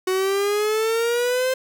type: exponential sweep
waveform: 45% pulse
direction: up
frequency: 370 to 523.3 Hz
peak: -19 dBFS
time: 0.07-1.54 s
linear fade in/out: 5 ms
effects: 10-bit